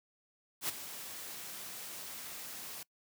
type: noise with ADSR envelope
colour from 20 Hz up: white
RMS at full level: -33 dBFS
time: 0.61-2.83 s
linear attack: 79 ms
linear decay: 14 ms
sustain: -12 dB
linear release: 3 ms
effects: noise-tail reverb RT60 0.1 s tail -23 dB re dry + high-pass 100 Hz 12 dB/octave